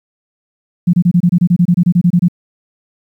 sine tone bursts, 175.4 Hz, F3, 8 cents sharp, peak -6 dBFS, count 16, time 0.87-2.284 s, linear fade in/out 10 ms, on 64 ms, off 26 ms, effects 8-bit

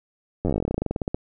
slowing click train, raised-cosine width 2 ms, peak -11 dBFS, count 24, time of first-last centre 0.45-1.145 s, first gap 10 ms, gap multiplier 1.09, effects none

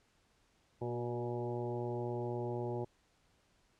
harmonic tone with a mistuned harmonic, 120 Hz, B2, 49 cents flat, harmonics 1 / 2 / 3 / 4 / 5 / 6 / 7 / 8, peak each -40 / -46 / -39 / -45 / -46 / -53 / -46 / -57 dBFS, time 0.81-2.85 s, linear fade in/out 10 ms, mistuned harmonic 3, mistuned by +19 cents, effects pink hiss -72 dBFS RMS until 3.79 s + low-pass 8000 Hz 12 dB/octave

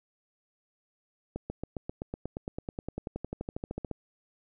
accelerating click train, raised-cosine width 2 ms, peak -21 dBFS, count 27, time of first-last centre 1.36-3.913 s, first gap 140 ms, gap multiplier 0.97, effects none

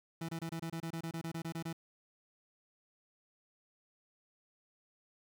30% pulse tone bursts, 164.81 Hz, E3, in tune, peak -35 dBFS, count 15, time 0.21-1.729 s, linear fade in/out 5 ms, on 77 ms, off 26 ms, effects 12-bit

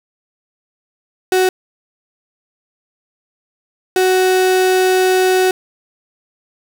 35% pulse tone pair in turn, 372 / 372 Hz, F#4 / F#4, +9 / +9 cents, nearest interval unison, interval 0 cents, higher neither, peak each -9 dBFS, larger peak neither, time 1.32-1.49 / 3.96-5.51 s, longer second, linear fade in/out 2 ms, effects none

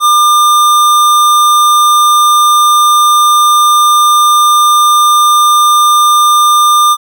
square tone, 1200 Hz, D6, 37 cents sharp, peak -5 dBFS, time 0-6.97 s, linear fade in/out 50 ms, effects none

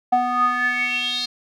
square tone with band-pass filter sweep, 246.9 Hz, B3, in tune, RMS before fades -21 dBFS, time 0.12-1.26 s, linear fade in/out 10 ms, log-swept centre 770 to 4300 Hz, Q 7.8, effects none

